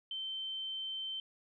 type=tone; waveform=sine; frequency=3100 Hz; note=G7; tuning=20 cents flat; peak=-37 dBFS; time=0.11-1.2 s; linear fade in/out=2 ms; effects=none